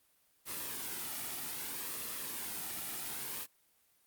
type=noise with flanger; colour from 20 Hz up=white; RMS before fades=-40 dBFS; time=0.45-3.47 s; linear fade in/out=50 ms; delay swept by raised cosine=1.3 to 1.92 ms; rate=0.63 Hz; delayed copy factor=-0.5; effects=white hiss -71 dBFS RMS until 4.06 s + Opus 32 kbps

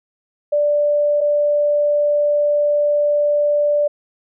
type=tone pair in turn; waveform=sine; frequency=587.3 / 587.3 Hz; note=D5 / D5; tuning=0 / 0 cents; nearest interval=unison; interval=0 cents; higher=neither; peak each=-13 dBFS; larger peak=neither; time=0.52-1.21 / 1.21-3.88 s; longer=second; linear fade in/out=10 ms; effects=none

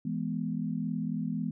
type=chord; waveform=sine; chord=E major; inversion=none; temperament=equal with one note detuned; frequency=164.81 / 208.7 / 246.9 Hz; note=E3 / G#3 / B3; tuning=0 / +9 / 0 cents; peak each=-34 dBFS; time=0.05-1.51 s; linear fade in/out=5 ms; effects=none

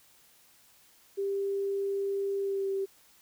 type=tone with pitch glide; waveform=sine; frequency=395.7 to 389.6 Hz; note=G4 to G4; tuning=+16 to -11 cents; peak=-28 dBFS; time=1.17-2.86 s; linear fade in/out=20 ms; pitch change=-27 cents; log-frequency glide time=2.4-2.69 s; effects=white hiss -61 dBFS RMS until 3.21 s

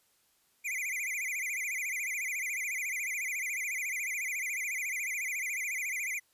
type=tone with vibrato; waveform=square; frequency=2217 Hz; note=C#7; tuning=in tune; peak=-33 dBFS; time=0.64-6.2 s; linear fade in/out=20 ms; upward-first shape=sine; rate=14 Hz; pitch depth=180 cents each way; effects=white hiss -70 dBFS RMS until 6.33 s + resampled to 32000 Hz

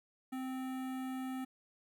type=tone with notch filter; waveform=square; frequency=260 Hz; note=C4; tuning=11 cents flat; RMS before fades=-40 dBFS; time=0.32-1.45 s; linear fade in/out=10 ms; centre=5100 Hz; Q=0.65; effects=12-bit

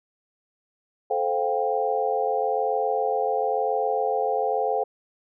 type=tone cluster; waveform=sine; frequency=435.9 / 523 / 710 / 791 Hz; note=A4 / C5 / F5 / G5; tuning=-16 / -1 / +28 / +15 cents; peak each=-27 dBFS; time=1.1-4.84 s; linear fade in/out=10 ms; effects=none

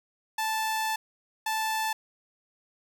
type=tone bursts at uneven times; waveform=sawtooth; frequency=878 Hz; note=A5; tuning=4 cents flat; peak=-23 dBFS; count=2; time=0.38-0.96 / 1.46-1.93 s; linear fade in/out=5 ms; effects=10-bit

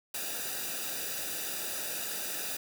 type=noise with comb filter; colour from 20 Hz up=white; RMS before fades=-36 dBFS; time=0.14-2.57 s; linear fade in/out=5 ms; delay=0.93 ms; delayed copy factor=-0.75; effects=none

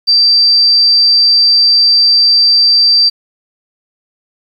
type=tone; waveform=sine; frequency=4682 Hz; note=D8; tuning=6 cents flat; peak=-5 dBFS; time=0.07-3.1 s; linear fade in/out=20 ms; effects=7-bit

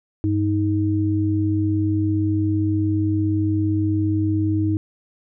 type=tone pair together; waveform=sine; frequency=99.09 / 314.6 Hz; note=G2 / D#4; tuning=+19 / +19 cents; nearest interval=octave + minor sixth; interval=2000 cents; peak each=-20 dBFS; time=0.24-4.77 s; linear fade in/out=0 ms; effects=none

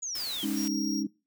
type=exponential sweep; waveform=sine; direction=down; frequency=6930 to 3056 Hz; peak=-32 dBFS; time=0.02-0.45 s; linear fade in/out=10 ms
type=noise; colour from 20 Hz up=white; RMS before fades=-40 dBFS; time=0.15-0.68 s; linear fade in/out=2 ms
type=chord; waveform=sine; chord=Ab suspended fourth; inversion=none; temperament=equal; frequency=207.7 / 277.2 / 311.1 Hz; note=Ab3 / Db4 / Eb4; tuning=0 / 0 / 0 cents; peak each=-32 dBFS; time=0.43-1.07 s; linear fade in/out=5 ms
type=tone; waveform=square; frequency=5610 Hz; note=F8; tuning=7 cents sharp; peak=-35 dBFS; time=0.54-1.04 s; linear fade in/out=50 ms
effects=noise-tail reverb RT60 0.3 s tail -23 dB re dry

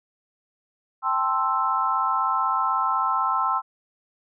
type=chord; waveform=sine; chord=A minor seventh; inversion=third; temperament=equal; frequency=784 / 880 / 1046.5 / 1318.5 Hz; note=G5 / A5 / C6 / E6; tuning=0 / 0 / 0 / 0 cents; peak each=-29 / -29 / -24 / -24 dBFS; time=1.02-3.62 s; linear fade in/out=50 ms; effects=none

